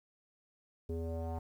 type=tone with low-pass filter sweep; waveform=square; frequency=82.2 Hz; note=E2; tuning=4 cents flat; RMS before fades=-38 dBFS; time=0.89-1.39 s; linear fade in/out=5 ms; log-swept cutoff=400 to 830 Hz; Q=3.9; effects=11-bit